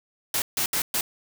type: noise bursts at uneven times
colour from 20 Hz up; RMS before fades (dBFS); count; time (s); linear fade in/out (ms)
white; -25; 4; 0.34-0.42 / 0.57-0.66 / 0.73-0.82 / 0.94-1.01; 2
effects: none